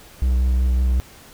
triangle tone with vibrato, 63 Hz, B1, 35 cents sharp, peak -13 dBFS, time 0.22-1 s, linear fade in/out 0 ms, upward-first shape sine, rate 5.4 Hz, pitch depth 20 cents each way, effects pink hiss -45 dBFS RMS until 1.33 s

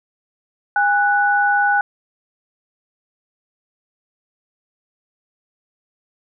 sine tone pair together, 814 / 1482.6 Hz, G#5 / F#6, -35 / +3 cents, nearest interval minor seventh, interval 1038 cents, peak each -16 dBFS, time 0.76-1.81 s, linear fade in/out 2 ms, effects none

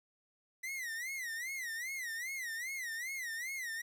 45% pulse tone with vibrato, 1975.5 Hz, B6, in tune, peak -38 dBFS, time 0.63-3.82 s, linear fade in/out 10 ms, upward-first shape sine, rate 2.5 Hz, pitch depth 170 cents each way, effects 12-bit

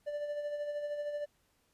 triangle tone with tremolo, 587.3 Hz, D5, in tune, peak -31 dBFS, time 0.06-1.26 s, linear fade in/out 20 ms, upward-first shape sine, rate 13 Hz, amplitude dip 45%, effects pink hiss -73 dBFS RMS until 1.73 s + resampled to 32000 Hz

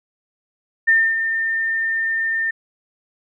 sine tone with ADSR envelope, 1807 Hz, A6, 46 cents sharp, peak -10 dBFS, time 0.87-2.51 s, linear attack 16 ms, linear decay 260 ms, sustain -8 dB, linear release 8 ms, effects none

